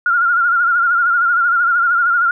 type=tone with vibrato; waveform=sine; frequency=1404 Hz; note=F6; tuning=9 cents sharp; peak=-11 dBFS; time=0.06-2.31 s; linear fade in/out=2 ms; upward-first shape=triangle; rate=13 Hz; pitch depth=78 cents each way; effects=none